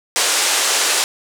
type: band-pass noise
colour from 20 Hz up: white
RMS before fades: -17 dBFS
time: 0.16-1.04 s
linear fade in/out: 0 ms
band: 370 to 9000 Hz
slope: 24 dB/octave
effects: none